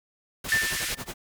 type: noise with tremolo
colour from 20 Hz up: pink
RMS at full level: -34 dBFS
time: 0.44-1.14 s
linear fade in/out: 5 ms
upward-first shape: sine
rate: 11 Hz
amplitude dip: 95%
type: band-pass noise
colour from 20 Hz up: pink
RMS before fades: -31 dBFS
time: 0.48-0.95 s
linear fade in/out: 10 ms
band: 1600 to 13000 Hz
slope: 24 dB/octave
type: tone with exponential decay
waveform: sine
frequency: 1781 Hz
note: A6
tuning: 21 cents sharp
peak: -18 dBFS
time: 0.52-1.12 s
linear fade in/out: 1 ms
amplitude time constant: 130 ms
effects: none